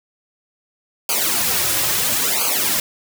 white noise with flanger, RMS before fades -19 dBFS, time 1.09-2.8 s, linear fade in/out 2 ms, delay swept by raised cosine 0.54 to 4.54 ms, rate 0.74 Hz, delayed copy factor -1, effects none

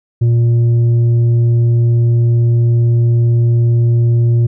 triangle tone with tanh clipping, 117.8 Hz, A#2, 19 cents sharp, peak -9 dBFS, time 0.21-4.47 s, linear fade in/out 10 ms, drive 9 dB, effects none

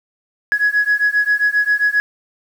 sine beating tone pair, 1673 / 1680.5 Hz, G#6 / G#6, +12 / +20 cents, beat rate 7.5 Hz, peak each -15 dBFS, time 0.52-2 s, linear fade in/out 0 ms, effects tanh soft clip ceiling -8 dBFS + 7-bit

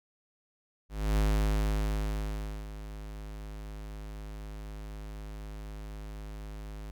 square tone with ADSR envelope, 52 Hz, G#1, 3 cents sharp, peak -24 dBFS, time 0.89-6.91 s, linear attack 280 ms, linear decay 1500 ms, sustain -16 dB, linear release 4 ms, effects none

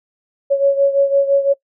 sine beating tone pair, 554.4 / 560.3 Hz, C#5 / C#5, 0 / +18 cents, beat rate 5.9 Hz, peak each -12 / -17 dBFS, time 0.5-1.54 s, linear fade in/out 20 ms, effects noise-tail reverb RT60 0.1 s tail -21 dB re dry

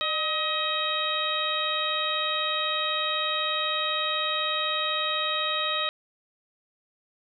harmonic tone with a mistuned harmonic, 632 Hz, D#5, 27 cents sharp, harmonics 1 / 2 / 3 / 4 / 5 / 6, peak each -34 / -30 / -35 / -34 / -33 / -29 dBFS, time 0.01-5.89 s, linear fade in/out 0 ms, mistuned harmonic 1, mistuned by -66 cents, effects none

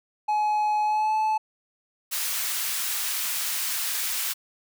triangle tone with pitch glide, 846 to 866.8 Hz, G#5 to A5, +32 to -26 cents, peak -19 dBFS, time 0.28-1.38 s, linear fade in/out 10 ms, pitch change +42 cents, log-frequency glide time 0.83-1.15 s
white high-pass noise, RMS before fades -28 dBFS, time 2.11-4.34 s, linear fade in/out 20 ms, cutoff 1200 Hz, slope 12 dB/octave
effects none

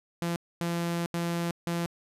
sawtooth tone bursts at uneven times, 170.6 Hz, F3, 40 cents flat, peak -24 dBFS, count 4, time 0.22-0.36 / 0.61-1.06 / 1.14-1.51 / 1.67-1.86 s, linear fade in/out 0 ms, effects resampled to 32000 Hz

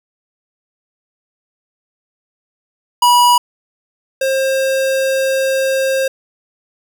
square tone pair in turn, 972 / 533.1 Hz, B5 / C5, -28 / +32 cents, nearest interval minor seventh, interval 1040 cents, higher first, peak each -8 / -14 dBFS, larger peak first, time 3.02-3.38 / 4.21-6.08 s, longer second, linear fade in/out 5 ms, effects none

